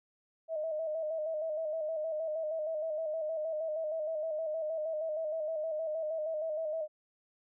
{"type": "tone with vibrato", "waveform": "sine", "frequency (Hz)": 630, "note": "D#5", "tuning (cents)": 21, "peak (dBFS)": -32, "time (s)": [0.48, 6.88], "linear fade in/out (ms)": 50, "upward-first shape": "square", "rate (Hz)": 6.4, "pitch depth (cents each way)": 50, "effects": []}